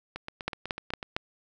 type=two click trains; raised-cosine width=0.3 ms; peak=-12 / -20 dBFS; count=4 / 8; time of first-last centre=0.48-1.165 / 0.16-1.028 s; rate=4.38 / 8.06 Hz; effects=none